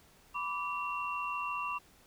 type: tone cluster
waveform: sine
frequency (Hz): 988 / 1162 / 2737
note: B5 / D6 / F7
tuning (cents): 0 / -19 / -36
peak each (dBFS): -39 / -36 / -39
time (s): 0.34-1.79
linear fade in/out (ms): 20
effects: pink hiss -62 dBFS RMS until 2.06 s